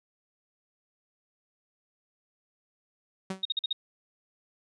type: tone with exponential decay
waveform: sawtooth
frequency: 190 Hz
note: F#3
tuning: 46 cents sharp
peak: -25 dBFS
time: 3.3-3.44 s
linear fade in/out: 5 ms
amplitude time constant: 30 ms
type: tone bursts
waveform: sine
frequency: 3729 Hz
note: A#7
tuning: in tune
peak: -25 dBFS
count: 5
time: 3.43-3.729 s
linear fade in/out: 5 ms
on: 23 ms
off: 46 ms
effects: resampled to 22050 Hz